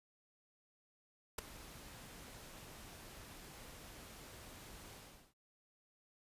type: noise with ADSR envelope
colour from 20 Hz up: pink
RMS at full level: -37 dBFS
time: 1.38-5.34 s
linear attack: 6 ms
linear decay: 9 ms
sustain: -17 dB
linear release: 390 ms
effects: resampled to 32000 Hz